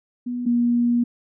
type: tone pair in turn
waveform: sine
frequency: 244.6 / 239.2 Hz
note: B3 / A#3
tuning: -16 / +45 cents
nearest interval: unison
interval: 39 cents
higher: first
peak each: -24 / -16 dBFS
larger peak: second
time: 0.26-0.46 / 0.46-1.04 s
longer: second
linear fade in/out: 10 ms
effects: none